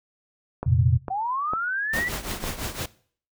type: click train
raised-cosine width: 1 ms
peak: -15 dBFS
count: 5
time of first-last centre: 0.63-2.44 s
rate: 2.21 Hz
type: chord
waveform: sine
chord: F suspended fourth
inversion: none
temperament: equal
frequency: 87.31 / 116.54 / 130.81 Hz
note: F2 / Bb2 / C3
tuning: 0 / 0 / 0 cents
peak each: -21 dBFS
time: 0.66-0.98 s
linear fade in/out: 10 ms
type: linear sweep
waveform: sine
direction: up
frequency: 740 to 1990 Hz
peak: -24 dBFS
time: 1.1-2.09 s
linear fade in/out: 10 ms
type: noise with tremolo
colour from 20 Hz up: pink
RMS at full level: -28 dBFS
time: 1.93-2.86 s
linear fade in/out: 5 ms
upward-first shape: triangle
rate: 5.9 Hz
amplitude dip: 80%
effects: noise-tail reverb RT60 0.5 s tail -20 dB re dry